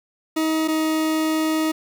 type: tone pair in turn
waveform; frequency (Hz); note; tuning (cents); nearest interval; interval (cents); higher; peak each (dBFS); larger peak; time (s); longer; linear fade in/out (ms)
40% pulse; 316.8 / 315; D#4 / D#4; +31 / +21; unison; 10; first; -18; neither; 0.36-0.68 / 0.68-1.72; second; 10
effects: 8-bit